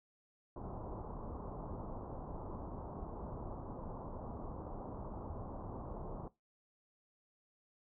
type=low-pass noise; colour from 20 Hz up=pink; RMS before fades=-45 dBFS; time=0.56-6.28 s; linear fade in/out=2 ms; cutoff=1100 Hz; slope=48 dB/octave; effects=noise-tail reverb RT60 0.2 s tail -19 dB re dry